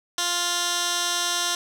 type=tone with band-pass filter; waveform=15% pulse; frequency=350 Hz; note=F4; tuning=4 cents sharp; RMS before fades=-25 dBFS; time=0.18-1.55 s; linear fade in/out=2 ms; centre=5400 Hz; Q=1; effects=none